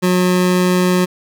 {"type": "tone", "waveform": "25% pulse", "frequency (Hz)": 181.3, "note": "F#3", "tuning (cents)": -35, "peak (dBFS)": -8, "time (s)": [0.02, 1.06], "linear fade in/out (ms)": 20, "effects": []}